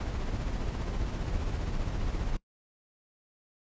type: noise with tremolo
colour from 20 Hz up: brown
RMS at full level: -30 dBFS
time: 0-2.37 s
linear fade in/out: 5 ms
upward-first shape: triangle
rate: 15 Hz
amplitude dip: 40%
effects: noise-tail reverb RT60 0.1 s tail -21 dB re dry + resampled to 16000 Hz